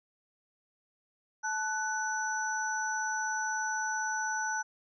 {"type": "tone cluster", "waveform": "sine", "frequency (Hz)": [872, 1489, 5940], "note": ["A5", "F#6", "F#8"], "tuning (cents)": [-16, 11, 6], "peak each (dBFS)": [-34, -33, -38], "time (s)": [1.43, 4.63], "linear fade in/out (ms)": 20, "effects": []}